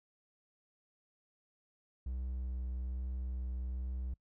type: tone with vibrato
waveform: triangle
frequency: 63 Hz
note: B1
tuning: 35 cents sharp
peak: -34 dBFS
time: 2.06-4.14 s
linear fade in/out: 5 ms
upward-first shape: triangle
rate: 1.2 Hz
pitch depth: 16 cents each way
effects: noise-tail reverb RT60 0.1 s tail -26 dB re dry